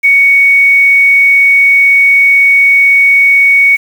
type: tone with quantisation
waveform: sine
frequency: 2231 Hz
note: C#7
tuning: 11 cents sharp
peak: -3 dBFS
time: 0.03-3.77 s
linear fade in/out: 20 ms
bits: 5
effects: none